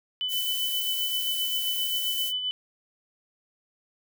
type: tone with tremolo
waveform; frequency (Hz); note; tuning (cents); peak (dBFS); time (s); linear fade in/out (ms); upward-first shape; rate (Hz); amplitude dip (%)
sine; 3000; F#7; +23; -25; 0.21-2.51; 0; sine; 7.6; 45
type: noise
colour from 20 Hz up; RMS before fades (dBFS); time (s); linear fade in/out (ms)
violet; -32; 0.28-2.33; 50
effects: none

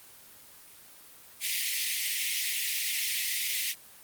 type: high-pass noise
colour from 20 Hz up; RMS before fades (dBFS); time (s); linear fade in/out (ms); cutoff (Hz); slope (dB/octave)
pink; -30; 1.4-3.75; 50; 1900; 96
effects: white hiss -52 dBFS RMS until 4.03 s + Opus 24 kbps

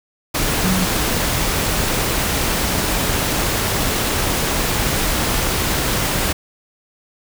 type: tone in noise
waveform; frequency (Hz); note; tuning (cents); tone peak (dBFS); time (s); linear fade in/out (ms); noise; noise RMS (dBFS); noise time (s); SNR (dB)
sine; 185; F#3; 0; -17; 0.63-0.86; 10; pink; -19; 0.34-6.33; -1
effects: none

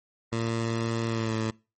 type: tone with pitch glide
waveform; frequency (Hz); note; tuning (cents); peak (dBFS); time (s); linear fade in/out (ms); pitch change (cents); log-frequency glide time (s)
15% pulse; 114.7 to 111.05; A#2 to A2; -28 to +16; -20; 0.32-1.51; 10; -56; 1.07-1.34
effects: noise-tail reverb RT60 0.3 s tail -23 dB re dry + MP3 32 kbps

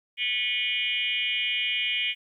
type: tone with frequency modulation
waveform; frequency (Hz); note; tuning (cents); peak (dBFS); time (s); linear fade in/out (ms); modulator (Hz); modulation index
sine; 2670; E7; +22; -24; 0.17-2.15; 50; 233; 2.4
effects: 11-bit

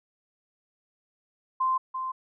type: tone with echo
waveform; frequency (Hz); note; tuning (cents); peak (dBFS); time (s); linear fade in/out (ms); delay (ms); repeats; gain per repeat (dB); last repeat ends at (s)
sine; 1041; C6; -9; -22; 1.6-1.78; 10; 340; 1; -7; 2.12
effects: none

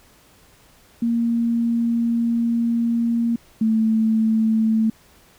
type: tone pair in turn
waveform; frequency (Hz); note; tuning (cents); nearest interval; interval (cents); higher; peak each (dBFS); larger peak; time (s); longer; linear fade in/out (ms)
sine; 233.1 / 221.2; A#3 / A3; 0 / +9; minor second; 91; first; -17 / -15; second; 1.02-3.36 / 3.61-4.9; first; 5
effects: pink hiss -53 dBFS RMS until 5.38 s

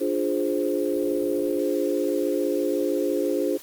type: chord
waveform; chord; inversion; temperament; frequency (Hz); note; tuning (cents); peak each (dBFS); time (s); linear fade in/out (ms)
sine; D half-diminished seventh; none; equal; 293.7 / 349.2 / 415.3 / 523.3; D4 / F4 / Ab4 / C5; 0 / 0 / 0 / 0; -27; 0-3.58; 20
effects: white hiss -45 dBFS RMS until 3.62 s + Opus 32 kbps

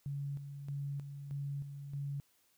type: tone with tremolo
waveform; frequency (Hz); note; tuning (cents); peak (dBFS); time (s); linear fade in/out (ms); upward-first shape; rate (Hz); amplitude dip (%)
sine; 141.1; C#3; +31; -36; 0.06-2.2; 0; square; 1.6; 55
effects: white hiss -72 dBFS RMS until 2.57 s

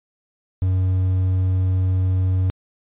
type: tone with quantisation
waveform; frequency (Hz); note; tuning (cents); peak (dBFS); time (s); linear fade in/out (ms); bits
triangle; 93; F#2; +9; -14; 0.62-2.5; 0; 7
effects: resampled to 8000 Hz

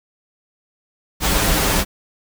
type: noise with comb filter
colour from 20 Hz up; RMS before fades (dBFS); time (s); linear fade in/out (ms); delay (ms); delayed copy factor
pink; -17; 1.2-1.85; 50; 8.4; -1
effects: none

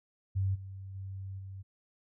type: tone with level steps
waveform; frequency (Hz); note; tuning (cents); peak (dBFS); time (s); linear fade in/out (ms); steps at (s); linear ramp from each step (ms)
sine; 96.3; G2; -30; -27 / -41 / -38 / -41; 0.35-1.63; 20; 0.54 / 0.94 / 1.38; 20
effects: none

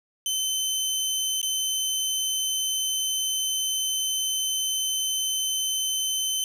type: tone with dropouts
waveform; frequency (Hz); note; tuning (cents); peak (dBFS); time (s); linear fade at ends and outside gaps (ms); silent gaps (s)
20% pulse; 3069; G7; -37; -19; 0.26-6.44; 1; 1.415-1.429
effects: none

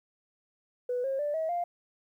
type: tone with pitch steps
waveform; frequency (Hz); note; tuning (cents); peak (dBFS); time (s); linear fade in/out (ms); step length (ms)
sine; 493.9 / 538.6 / 587.3 / 640.5 / 698.5; B4 / C#5 / D5 / E5 / F5; 0 / -50 / 0 / -50 / 0; -27; 0.89-1.64; 5; 150
effects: tanh soft clip ceiling -23 dBFS + 11-bit

